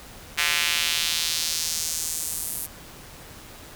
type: tone with high-pass filter sweep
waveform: square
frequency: 80 Hz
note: D#2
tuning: 49 cents sharp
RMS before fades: -26 dBFS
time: 0.37-2.67 s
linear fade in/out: 20 ms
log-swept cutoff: 2100 to 11000 Hz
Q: 1.5
effects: pink hiss -44 dBFS RMS until 3.75 s